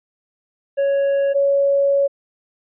triangle / sine tone pair in turn, 556 / 558.4 Hz, C#5 / C#5, +5 / +13 cents, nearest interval unison, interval 8 cents, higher second, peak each -13 dBFS, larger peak neither, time 0.77-1.34 / 1.34-2.08 s, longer second, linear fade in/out 20 ms, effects resampled to 8000 Hz

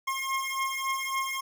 25% pulse beating tone pair, 1070 / 1073.6 Hz, C6 / C6, +38 / +44 cents, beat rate 3.6 Hz, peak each -28 dBFS, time 0.07-1.41 s, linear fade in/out 10 ms, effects none

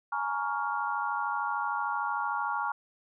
sine chord, Bb minor seventh, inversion third, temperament just, 839.1 / 932.3 / 1118.8 / 1398.5 Hz, Ab5 / Bb5 / Db6 / F6, +18 / 0 / +16 / +2 cents, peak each -34 dBFS, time 0.12-2.72 s, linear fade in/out 5 ms, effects none

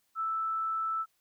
sine tone, 1318.5 Hz, E6, in tune, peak -29 dBFS, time 0.15-1.06 s, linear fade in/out 50 ms, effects white hiss -74 dBFS RMS until 1.2 s

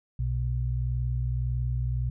sine tone pair together, 61.73 / 123.47 Hz, B1 / B2, 0 / 0 cents, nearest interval octave, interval 1200 cents, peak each -28 dBFS, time 0.19-2.1 s, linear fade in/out 5 ms, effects none

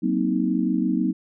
sine chord, C half-diminished seventh, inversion second, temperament just, 188.37 / 235.5 / 261.6 / 314 Hz, Gb3 / Bb3 / C4 / Eb4, +31 / +18 / 0 / +16 cents, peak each -25 dBFS, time 0.02-1.13 s, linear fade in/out 20 ms, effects none

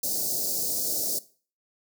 white band-stop noise, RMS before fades -28 dBFS, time 0.03-1.19 s, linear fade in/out 5 ms, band 690 to 4500 Hz, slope 48 dB/octave, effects noise-tail reverb RT60 0.4 s tail -18 dB re dry + high-pass 150 Hz 12 dB/octave

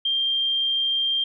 sine tone, 3183 Hz, G7, 26 cents sharp, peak -20 dBFS, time 0.05-1.24 s, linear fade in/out 5 ms, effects none

